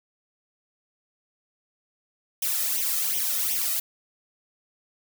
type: noise with flanger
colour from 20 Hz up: blue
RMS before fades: -26 dBFS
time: 2.42-3.8 s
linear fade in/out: 5 ms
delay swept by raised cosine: 0.33 to 1.63 ms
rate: 2.7 Hz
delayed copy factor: +0.8
effects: none